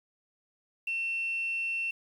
sine tone with quantisation, 2700 Hz, E7, 41 cents sharp, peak -29 dBFS, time 0.87-1.91 s, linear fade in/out 5 ms, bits 9, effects none

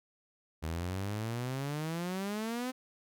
sawtooth exponential sweep, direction up, 77.78 to 260 Hz, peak -30 dBFS, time 0.62-2.72 s, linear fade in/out 20 ms, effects none

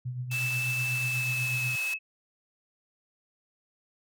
sine tone with tremolo, 125 Hz, B2, 21 cents sharp, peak -29 dBFS, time 0.05-1.76 s, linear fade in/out 10 ms, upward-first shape triangle, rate 8.2 Hz, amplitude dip 60%
sine tone with pitch glide, 2636 to 2589 Hz, E7 to E7, -1 to -32 cents, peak -28 dBFS, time 0.3-1.99 s, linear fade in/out 50 ms, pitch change -31 cents, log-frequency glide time 0.92-1.72 s
white band-pass noise, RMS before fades -40 dBFS, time 0.31-1.94 s, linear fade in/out 5 ms, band 710 to 12000 Hz, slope 12 dB/octave
effects none

